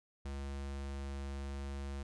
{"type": "tone", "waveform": "square", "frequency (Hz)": 69.2, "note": "C#2", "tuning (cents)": -2, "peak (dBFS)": -40, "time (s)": [0.25, 2.03], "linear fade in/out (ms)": 5, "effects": ["resampled to 22050 Hz"]}